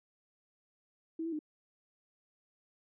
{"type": "tone with pitch steps", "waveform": "sine", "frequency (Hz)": [324.6, 331.9, 304.9], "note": ["E4", "E4", "D#4"], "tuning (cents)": [-27, 12, -35], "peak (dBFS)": -34, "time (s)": [1.19, 1.391], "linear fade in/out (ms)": 5, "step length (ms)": 67, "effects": []}